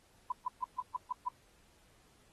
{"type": "tone bursts", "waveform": "sine", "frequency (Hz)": 999, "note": "B5", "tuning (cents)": 20, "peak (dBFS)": -30, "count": 7, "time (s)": [0.3, 1.287], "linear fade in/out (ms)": 5, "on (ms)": 21, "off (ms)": 140, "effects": ["pink hiss -67 dBFS RMS until 2.32 s", "AAC 32 kbps"]}